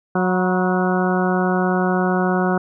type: harmonic tone with a mistuned harmonic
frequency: 183.1 Hz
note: F#3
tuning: 18 cents flat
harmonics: 1 / 2 / 3 / 4 / 5 / 6 / 7 / 8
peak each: -19 / -22 / -27 / -24 / -29 / -30 / -29 / -27 dBFS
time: 0.15-2.58 s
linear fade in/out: 5 ms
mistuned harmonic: 5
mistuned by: +61 cents
effects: none